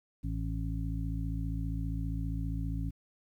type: harmonic tone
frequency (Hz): 55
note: A1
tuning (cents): 0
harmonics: 1 / 2 / 3 / 5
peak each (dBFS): -34 / -37 / -39 / -41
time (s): 0.23-2.91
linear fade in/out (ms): 20
effects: 11-bit